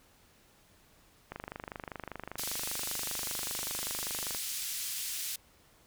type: click train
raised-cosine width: 0.5 ms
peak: -24 dBFS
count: 77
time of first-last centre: 1.32-4.348 s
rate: 25.1 Hz
type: band-pass noise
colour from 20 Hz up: white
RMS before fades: -37 dBFS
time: 2.38-5.36 s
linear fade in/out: 5 ms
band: 2800 to 14000 Hz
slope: 12 dB/octave
effects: pink hiss -63 dBFS RMS until 5.86 s